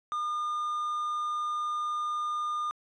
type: tone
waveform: triangle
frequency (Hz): 1212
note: D#6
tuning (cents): -46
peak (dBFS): -27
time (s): 0.12-2.71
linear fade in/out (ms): 0
effects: resampled to 22050 Hz

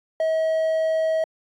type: tone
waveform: triangle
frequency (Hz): 640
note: D#5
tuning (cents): +49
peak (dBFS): -17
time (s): 0.2-1.24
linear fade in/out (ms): 2
effects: AAC 64 kbps

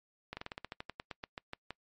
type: slowing click train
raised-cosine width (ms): 0.3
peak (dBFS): -24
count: 16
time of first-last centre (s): 0.33-1.706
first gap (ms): 40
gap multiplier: 1.11
effects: noise-tail reverb RT60 0.1 s tail -25 dB re dry + MP3 48 kbps

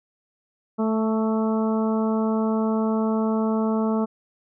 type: harmonic tone with a mistuned harmonic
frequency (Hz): 220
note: A3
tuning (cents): 0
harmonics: 1 / 2 / 3 / 4 / 5 / 6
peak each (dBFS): -21 / -27 / -31 / -33 / -35 / -37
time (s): 0.78-4.06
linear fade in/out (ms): 20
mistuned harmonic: 5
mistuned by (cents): +19
effects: none

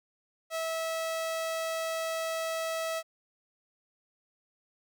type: tone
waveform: sawtooth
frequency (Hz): 650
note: E5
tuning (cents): -24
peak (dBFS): -27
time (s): 0.5-3.03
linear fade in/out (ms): 50
effects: none

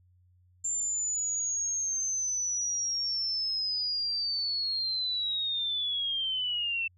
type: linear sweep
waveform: sine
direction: down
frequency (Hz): 7300 to 2664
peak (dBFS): -28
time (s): 0.64-6.88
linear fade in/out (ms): 10
effects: added 90 Hz sine -60 dBFS peak until 6.97 s

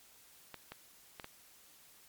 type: clicks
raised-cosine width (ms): 0.3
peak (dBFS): -28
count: 4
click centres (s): 0.543 / 0.72 / 1.198 / 1.244
effects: white hiss -61 dBFS RMS until 2.08 s + MP3 96 kbps

